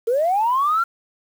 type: linear sweep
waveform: sine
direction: up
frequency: 440 to 1396.9 Hz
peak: -15 dBFS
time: 0.07-0.84 s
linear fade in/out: 10 ms
effects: tanh soft clip ceiling -11 dBFS + 7-bit